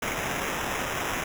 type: noise with sample-and-hold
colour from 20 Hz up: blue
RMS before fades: -30 dBFS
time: 0.02-1.24 s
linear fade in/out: 5 ms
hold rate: 4410 Hz
effects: none